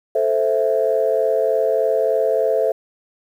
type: chord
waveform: sine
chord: A minor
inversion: none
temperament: equal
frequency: 440 / 523.3 / 659.3 Hz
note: A4 / C5 / E5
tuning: 0 / 0 / 0 cents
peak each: -19 dBFS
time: 0.15-2.72 s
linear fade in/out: 5 ms
effects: tanh soft clip ceiling -6 dBFS + 8-bit